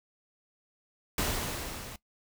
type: noise with level ramp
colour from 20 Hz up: pink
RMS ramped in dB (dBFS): -29 to -44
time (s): 1.18-1.96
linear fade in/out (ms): 2
effects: noise-tail reverb RT60 0.1 s tail -19 dB re dry